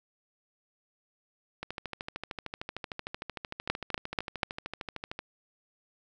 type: two click trains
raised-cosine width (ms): 0.3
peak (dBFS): -20 / -10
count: 48 / 4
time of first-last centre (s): 1.63-5.191 / 3.7-4.432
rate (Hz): 13.2 / 4.1
effects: none